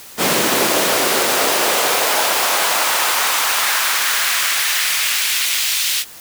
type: noise with high-pass filter sweep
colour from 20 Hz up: pink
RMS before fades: -17 dBFS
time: 0.17-6.05 s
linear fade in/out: 50 ms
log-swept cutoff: 270 to 3200 Hz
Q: 1.2
effects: white hiss -38 dBFS RMS until 6.2 s